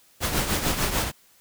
pink noise with tremolo, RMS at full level -22 dBFS, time 0.2-1.12 s, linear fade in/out 50 ms, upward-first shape triangle, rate 6.7 Hz, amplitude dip 65%, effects white hiss -58 dBFS RMS until 1.4 s

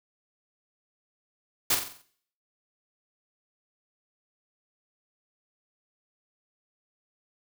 white noise with echo, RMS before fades -23 dBFS, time 1.7-1.75 s, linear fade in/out 5 ms, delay 45 ms, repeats 6, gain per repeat -6 dB, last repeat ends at 2.02 s, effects noise-tail reverb RT60 0.6 s tail -18 dB re dry

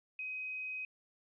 sine tone with quantisation, 2520 Hz, D#7, 21 cents sharp, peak -38 dBFS, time 0.19-0.85 s, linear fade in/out 2 ms, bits 11, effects resampled to 8000 Hz

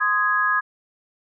sine chord, Ab major, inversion first, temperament just, 1038.3 / 1245.9 / 1661.2 Hz, C6 / Eb6 / Ab6, -14 / +2 / 0 cents, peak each -25 / -22 / -20 dBFS, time 0-0.61 s, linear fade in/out 20 ms, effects none

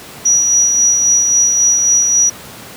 sine tone with tremolo, 5820 Hz, F#8, 29 cents flat, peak -7 dBFS, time 0.25-2.3 s, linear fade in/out 10 ms, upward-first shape sine, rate 3.7 Hz, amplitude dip 35%, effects pink hiss -33 dBFS RMS until 2.76 s + high-pass 100 Hz 12 dB/octave

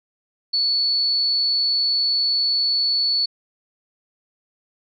sine tone, 4435 Hz, C#8, in tune, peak -17 dBFS, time 0.53-3.26 s, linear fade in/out 10 ms, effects none

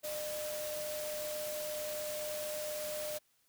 sine tone in noise, 605 Hz, D#5, 49 cents flat, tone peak -38 dBFS, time 0.03-3.19 s, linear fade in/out 20 ms, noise white, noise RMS -43 dBFS, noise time 0.03-3.19 s, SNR +2 dB, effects white hiss -73 dBFS RMS until 3.48 s

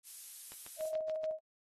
violet noise, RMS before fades -45 dBFS, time 0.03-0.93 s, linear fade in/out 50 ms
click train, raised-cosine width 0.2 ms, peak -32 dBFS, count 6, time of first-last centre 0.52-1.242 s, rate 6.93 Hz
sine tone with tremolo, 629 Hz, D#5, 19 cents sharp, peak -33 dBFS, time 0.78-1.39 s, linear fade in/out 50 ms, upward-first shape square, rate 6.6 Hz, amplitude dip 35%
effects AAC 32 kbps

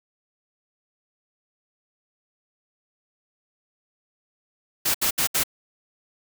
white noise bursts, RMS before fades -22 dBFS, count 4, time 4.85-5.437 s, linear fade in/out 10 ms, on 95 ms, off 69 ms, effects none

